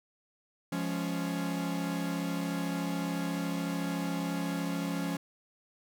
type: chord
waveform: 45% pulse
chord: Db major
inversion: first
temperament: equal with one note detuned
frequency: 173.81 / 207.7 / 277.2 Hz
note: F3 / Ab3 / Db4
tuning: -8 / 0 / 0 cents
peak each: -34 / -39 / -35 dBFS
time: 0.72-5.17 s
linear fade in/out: 5 ms
effects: none